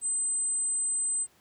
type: tone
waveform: sine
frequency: 8130 Hz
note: B8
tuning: 49 cents sharp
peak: -26 dBFS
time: 0.01-1.27 s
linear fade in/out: 50 ms
effects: pink hiss -63 dBFS RMS until 1.4 s + high-pass 100 Hz 12 dB/octave